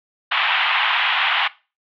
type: band-pass noise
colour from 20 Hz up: white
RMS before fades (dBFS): -19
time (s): 0.31-1.48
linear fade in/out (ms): 10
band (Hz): 760 to 3300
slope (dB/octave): 48
effects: noise-tail reverb RT60 0.3 s tail -19 dB re dry